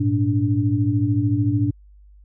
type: tone cluster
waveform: sine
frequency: 103.3 / 116.8 / 290.7 Hz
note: G#2 / A#2 / D4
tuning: -9 / +4 / -18 cents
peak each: -21 dBFS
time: 0-1.71 s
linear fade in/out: 10 ms
effects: added 50 Hz sine -45 dBFS peak until 2.24 s